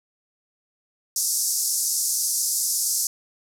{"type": "band-pass noise", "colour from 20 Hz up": "pink", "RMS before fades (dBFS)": -24, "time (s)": [1.16, 3.07], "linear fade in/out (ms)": 2, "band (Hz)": [5200, 13000], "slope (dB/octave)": 48, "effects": []}